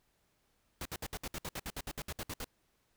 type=noise bursts; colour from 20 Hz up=pink; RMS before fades=-40 dBFS; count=16; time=0.81-2.444 s; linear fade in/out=2 ms; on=44 ms; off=62 ms; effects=pink hiss -75 dBFS RMS until 2.96 s